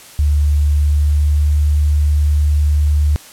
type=tone with pitch glide; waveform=sine; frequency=73.42 to 74.19 Hz; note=D2 to D2; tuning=0 to +18 cents; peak=-10 dBFS; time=0.19-3.16 s; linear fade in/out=0 ms; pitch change=+18 cents; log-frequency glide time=0.58-1.51 s; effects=white hiss -39 dBFS RMS until 3.32 s + low-pass 12000 Hz 12 dB/octave